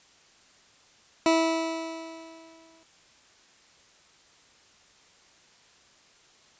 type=tone with exponential decay; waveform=20% pulse; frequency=326.4 Hz; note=E4; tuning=17 cents flat; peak=-13 dBFS; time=1.26-2.83 s; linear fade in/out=1 ms; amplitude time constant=340 ms; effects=white hiss -58 dBFS RMS until 6.59 s + resampled to 16000 Hz